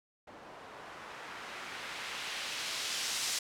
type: noise with low-pass filter sweep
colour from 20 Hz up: blue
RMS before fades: -40 dBFS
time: 0.27-3.39 s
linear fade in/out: 5 ms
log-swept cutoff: 690 to 6100 Hz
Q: 0.87
effects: none